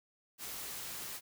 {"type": "noise", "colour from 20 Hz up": "white", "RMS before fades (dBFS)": -43, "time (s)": [0.38, 1.21], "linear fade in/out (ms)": 50, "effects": []}